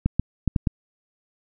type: clicks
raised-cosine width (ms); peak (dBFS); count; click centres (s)
5; -7; 5; 0.06 / 0.196 / 0.477 / 0.562 / 0.672
effects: none

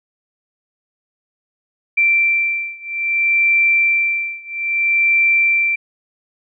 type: beating tone pair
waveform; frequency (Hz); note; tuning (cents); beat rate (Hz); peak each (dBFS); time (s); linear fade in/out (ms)
sine; 2349 / 2349.61; D7 / D7; 0 / 0; 0.61; -16 / -17; 1.97-5.76; 10
effects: none

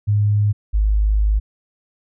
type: tone pair in turn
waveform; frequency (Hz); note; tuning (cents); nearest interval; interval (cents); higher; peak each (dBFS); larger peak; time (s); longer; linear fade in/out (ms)
sine; 103.83 / 52.04; G#2 / G#1; 0 / +4; octave; 1196; first; -13; neither; 0.07-0.53 / 0.73-1.4; second; 20
effects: none

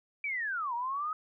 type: linear two-way sweep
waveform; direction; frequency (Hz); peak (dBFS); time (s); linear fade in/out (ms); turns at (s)
sine; down then up; 2349 to 924 to 1277; -31; 0.24-1.13; 2; 0.74
effects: none

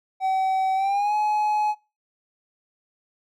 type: tone with pitch glide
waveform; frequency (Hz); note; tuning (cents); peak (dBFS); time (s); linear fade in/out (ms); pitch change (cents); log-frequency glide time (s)
triangle; 762 to 845.5; G5 to G#5; -49 to +31; -18; 0.2-1.75; 50; +180; 0.75-1.15
effects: noise-tail reverb RT60 0.3 s tail -23 dB re dry

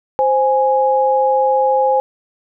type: tone pair together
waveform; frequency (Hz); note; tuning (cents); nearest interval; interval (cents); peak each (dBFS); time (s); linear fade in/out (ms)
sine; 523.3 / 830.7; C5 / G#5; 0 / 0; minor sixth; 800; -14; 0.19-2; 0
effects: none

